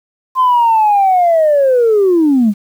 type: linear sweep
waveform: sine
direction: down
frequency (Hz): 1046.5 to 194.2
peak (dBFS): -6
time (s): 0.35-2.54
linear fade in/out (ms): 50
effects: tanh soft clip ceiling -4 dBFS + 7-bit